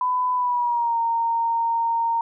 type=tone with pitch glide; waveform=sine; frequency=1001 to 923.2 Hz; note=B5 to A#5; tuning=+23 to -17 cents; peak=-19 dBFS; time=0.01-2.21 s; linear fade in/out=2 ms; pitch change=-140 cents; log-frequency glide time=0.34-0.98 s; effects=none